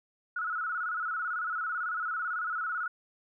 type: tone with vibrato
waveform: sine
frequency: 1374 Hz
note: F6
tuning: 29 cents flat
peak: -30 dBFS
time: 0.36-2.88 s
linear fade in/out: 5 ms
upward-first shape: square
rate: 18 Hz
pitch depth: 85 cents each way
effects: none